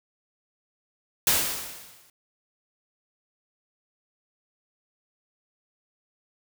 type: noise with exponential decay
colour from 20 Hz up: white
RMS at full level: -19 dBFS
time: 1.27-2.1 s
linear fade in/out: 2 ms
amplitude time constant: 180 ms
effects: none